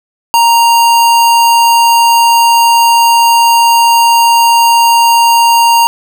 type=tone; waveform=square; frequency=932.3 Hz; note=A#5; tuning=in tune; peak=-5 dBFS; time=0.34-5.87 s; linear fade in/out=0 ms; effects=none